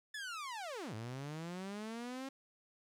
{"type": "linear two-way sweep", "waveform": "sawtooth", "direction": "down then up", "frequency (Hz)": [1760, 104.8, 272.2], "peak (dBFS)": -38, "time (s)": [0.14, 2.29], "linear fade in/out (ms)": 5, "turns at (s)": 0.94, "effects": ["low-pass 9000 Hz 12 dB/octave", "12-bit"]}